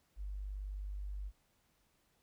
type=tone; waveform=sine; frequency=49.45 Hz; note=G1; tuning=16 cents sharp; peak=-39 dBFS; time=0.16-1.32 s; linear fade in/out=50 ms; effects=pink hiss -75 dBFS RMS until 2.22 s